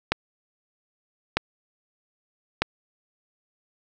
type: click train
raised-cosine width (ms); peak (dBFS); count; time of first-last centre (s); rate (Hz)
0.3; -4; 3; 0.12-2.62; 0.8
effects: none